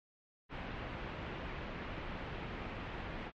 pink low-pass noise, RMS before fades -43 dBFS, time 0.49-3.32 s, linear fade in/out 50 ms, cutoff 2900 Hz, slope 24 dB/octave, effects MP3 48 kbps

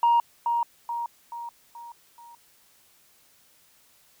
sine tone with echo, 941 Hz, A#5, 16 cents sharp, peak -15 dBFS, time 0.03-0.2 s, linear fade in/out 2 ms, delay 430 ms, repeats 5, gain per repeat -6 dB, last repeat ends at 2.35 s, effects tanh soft clip ceiling -14 dBFS + white hiss -60 dBFS RMS until 4.2 s

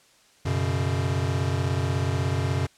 square chord, F# suspended fourth, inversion none, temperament equal with one note detuned, 92.5 / 123.47 / 139.96 Hz, F#2 / B2 / C#3, 0 / 0 / +17 cents, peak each -27 / -29 / -29 dBFS, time 0.45-2.67 s, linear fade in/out 10 ms, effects white hiss -58 dBFS RMS until 2.77 s + low-pass 8000 Hz 12 dB/octave

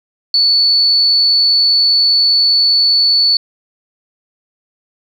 sine tone, 4455 Hz, C#8, 8 cents sharp, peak -8 dBFS, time 0.34-3.37 s, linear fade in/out 2 ms, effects 7-bit

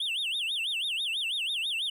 triangle tone with vibrato, 3136 Hz, G7, in tune, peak -27 dBFS, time 0-1.9 s, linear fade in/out 5 ms, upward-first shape sine, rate 6.1 Hz, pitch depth 300 cents each way, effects none

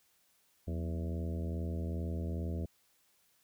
harmonic tone with a mistuned harmonic, 82.41 Hz, E2, in tune, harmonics 1 / 2 / 3 / 4 / 5 / 6 / 7 / 8, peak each -35 / -41 / -45 / -47 / -49 / -51 / -52 / -53 dBFS, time 0.67-2.66 s, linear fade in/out 10 ms, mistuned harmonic 2, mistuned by +120 cents, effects white hiss -71 dBFS RMS until 3.43 s

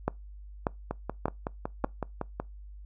two click trains, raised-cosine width 1 ms, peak -12 / -17 dBFS, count 4 / 9, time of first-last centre 0.08-1.845 / 0.91-2.4 s, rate 1.7 / 5.37 Hz, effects noise-tail reverb RT60 0.2 s tail -24 dB re dry + added 50 Hz sine -43 dBFS peak until 2.85 s

